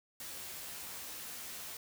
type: noise with comb filter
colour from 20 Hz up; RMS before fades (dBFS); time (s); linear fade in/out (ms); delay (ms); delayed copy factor
white; -45; 0.2-1.77; 2; 13; +0.75
effects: none